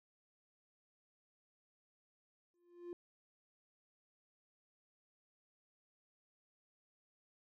triangle tone with exponential growth, 349.2 Hz, F4, in tune, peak -38 dBFS, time 2.54-2.93 s, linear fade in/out 1 ms, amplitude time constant 83 ms, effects tanh soft clip ceiling -37 dBFS

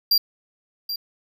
square tone with echo, 4751 Hz, D8, 19 cents sharp, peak -15 dBFS, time 0.11-0.18 s, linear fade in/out 5 ms, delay 780 ms, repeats 1, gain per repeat -11 dB, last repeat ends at 0.96 s, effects none

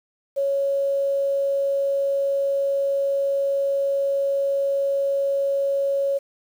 sine tone with quantisation, 554.4 Hz, C#5, in tune, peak -19 dBFS, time 0.36-6.19 s, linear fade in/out 20 ms, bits 8, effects none

